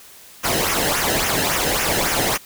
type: noise with flanger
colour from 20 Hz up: pink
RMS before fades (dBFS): -20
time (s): 0.43-2.38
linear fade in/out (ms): 20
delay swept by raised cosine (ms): 0.23 to 0.89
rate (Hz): 3.6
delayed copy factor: -0.65
effects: white hiss -44 dBFS RMS until 2.45 s